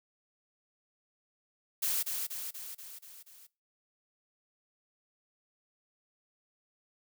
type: noise with echo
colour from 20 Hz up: blue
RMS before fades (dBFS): -31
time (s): 1.82-2.03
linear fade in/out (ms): 10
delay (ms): 240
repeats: 6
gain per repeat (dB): -4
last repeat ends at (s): 3.47
effects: noise-tail reverb RT60 0.3 s tail -22 dB re dry